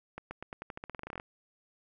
accelerating click train, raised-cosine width 0.5 ms, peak -25 dBFS, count 18, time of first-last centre 0.18-1.199 s, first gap 130 ms, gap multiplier 0.89, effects none

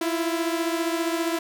sawtooth beating tone pair, 329.6 / 344.6 Hz, E4 / F4, 0 / -23 cents, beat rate 15 Hz, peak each -21 / -25 dBFS, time 0.01-1.39 s, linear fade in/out 5 ms, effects none

